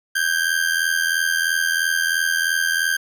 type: ring-modulated tone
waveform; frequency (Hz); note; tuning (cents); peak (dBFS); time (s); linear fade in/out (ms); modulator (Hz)
40% pulse; 1585; G6; +19; -14; 0.15-2.97; 10; 41.5
effects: none